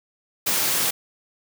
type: high-pass noise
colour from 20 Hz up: white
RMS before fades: -22 dBFS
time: 0.46-0.91 s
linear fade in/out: 10 ms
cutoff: 100 Hz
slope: 24 dB/octave
effects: none